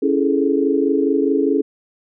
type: chord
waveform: sine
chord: A major seventh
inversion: first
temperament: equal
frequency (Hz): 277.2 / 329.6 / 415.3 / 440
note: C#4 / E4 / G#4 / A4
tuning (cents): 0 / 0 / 0 / 0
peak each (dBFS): -18 / -21 / -19 / -22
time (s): 0.02-1.62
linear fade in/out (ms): 10
effects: none